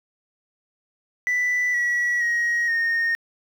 sine tone with pitch steps, 1980 / 1933.7 / 1888.4 / 1844.2 Hz, B6 / B6 / A#6 / A#6, +4 / -37 / +22 / -19 cents, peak -17 dBFS, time 1.27-3.15 s, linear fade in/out 0 ms, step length 470 ms, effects tanh soft clip ceiling -18 dBFS + 8-bit

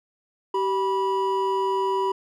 triangle tone pair together, 385.9 / 979.2 Hz, G4 / B5, -27 / -15 cents, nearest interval octave + major third, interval 1612 cents, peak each -22 dBFS, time 0.54-2.12 s, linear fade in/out 5 ms, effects none

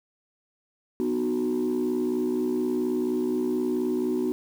sine chord, B major, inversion none, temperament equal with one note detuned, 246.9 / 305.8 / 370 Hz, B3 / D#4 / F#4, 0 / -30 / 0 cents, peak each -26 / -28 / -25 dBFS, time 1-4.32 s, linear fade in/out 0 ms, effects tanh soft clip ceiling -19 dBFS + 8-bit

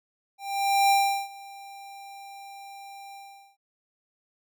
square tone with ADSR envelope, 792 Hz, G5, 18 cents sharp, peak -18 dBFS, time 0.38-3.57 s, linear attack 520 ms, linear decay 380 ms, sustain -24 dB, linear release 420 ms, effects none

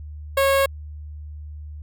sawtooth tone with notch filter, 547 Hz, C#5, 23 cents flat, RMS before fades -18 dBFS, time 0.37-0.66 s, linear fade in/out 5 ms, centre 5900 Hz, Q 1.3, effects added 75 Hz sine -33 dBFS peak until 1.82 s

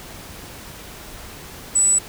sine tone, 7902 Hz, B8, in tune, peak -13 dBFS, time 1.75-1.99 s, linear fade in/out 10 ms, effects pink hiss -38 dBFS RMS until 2.08 s

